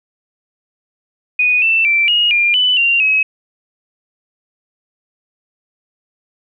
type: tone with pitch steps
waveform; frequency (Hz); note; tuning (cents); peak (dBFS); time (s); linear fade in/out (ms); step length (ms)
sine; 2478 / 2667 / 2342 / 2874 / 2401 / 2993 / 2769 / 2557; D#7 / E7 / D7 / F7 / D7 / F#7 / F7 / D#7; -8 / +20 / -5 / +49 / +38 / +19 / -15 / +47; -10; 1.39-3.23; 5; 230
effects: none